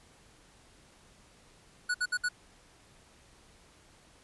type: tone bursts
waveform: square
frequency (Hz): 1469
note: F#6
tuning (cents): -13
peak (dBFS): -28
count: 4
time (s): 1.89-2.289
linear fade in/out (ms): 10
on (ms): 54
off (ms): 61
effects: pink hiss -60 dBFS RMS until 4.23 s + resampled to 24000 Hz